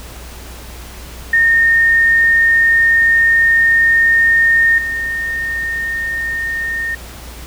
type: tone with level steps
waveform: sine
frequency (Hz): 1833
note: A#6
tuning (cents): -30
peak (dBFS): -8 / -17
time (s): 1.33-6.95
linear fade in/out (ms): 5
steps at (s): 4.78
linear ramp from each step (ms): 2
effects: added 60 Hz sine -32 dBFS peak until 7.46 s + pink hiss -35 dBFS RMS until 7.46 s